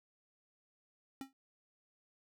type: tone with exponential decay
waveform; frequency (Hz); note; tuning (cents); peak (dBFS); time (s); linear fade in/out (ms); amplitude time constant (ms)
square; 269.2; C4; +49; -39; 1.21-1.33; 1; 24
effects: none